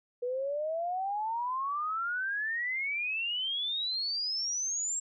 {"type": "exponential sweep", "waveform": "sine", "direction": "up", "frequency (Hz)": [482, 7600], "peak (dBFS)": -30, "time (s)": [0.22, 5], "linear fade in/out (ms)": 10, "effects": []}